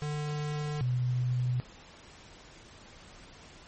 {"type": "tone pair in turn", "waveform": ["square", "sine"], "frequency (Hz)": [149.1, 124.48], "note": ["D3", "B2"], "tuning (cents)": [27, 14], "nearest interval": "minor third", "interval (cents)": 313, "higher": "first", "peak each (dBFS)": [-32, -26], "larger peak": "second", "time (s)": [[0.02, 0.81], [0.81, 1.6]], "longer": "neither", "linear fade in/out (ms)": 0, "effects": ["pink hiss -52 dBFS RMS until 3.67 s", "MP3 32 kbps"]}